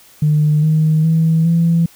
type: tone with pitch steps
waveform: sine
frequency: 151.1 / 156.34 / 161.76 / 167.37 Hz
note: D3 / D#3 / E3 / E3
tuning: +50 / +9 / -32 / +27 cents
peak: -9 dBFS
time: 0.22-1.86 s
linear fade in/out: 5 ms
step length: 410 ms
effects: tanh soft clip ceiling -5 dBFS + white hiss -46 dBFS RMS until 1.95 s